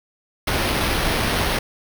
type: noise with sample-and-hold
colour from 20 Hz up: pink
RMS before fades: -21 dBFS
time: 0.47-1.59 s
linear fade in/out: 5 ms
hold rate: 7350 Hz
effects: none